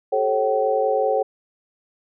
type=tone cluster; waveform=sine; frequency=389.2 / 434.7 / 544 / 764 Hz; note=G4 / A4 / C#5 / G5; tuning=-12 / -21 / -33 / -45 cents; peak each=-29 / -22 / -21 / -23 dBFS; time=0.12-1.23 s; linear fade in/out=10 ms; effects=none